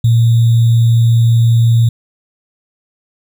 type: tone with sample-and-hold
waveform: sine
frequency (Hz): 115.7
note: A#2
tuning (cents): -13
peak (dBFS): -6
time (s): 0.04-1.89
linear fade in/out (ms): 5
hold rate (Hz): 3675
effects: none